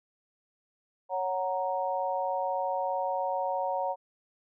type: chord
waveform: sine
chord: F# major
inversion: second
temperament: equal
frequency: 554.4 / 740 / 932.3 Hz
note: C#5 / F#5 / A#5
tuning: 0 / 0 / 0 cents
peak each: -32 dBFS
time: 1.09-3.96 s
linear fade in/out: 50 ms
effects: none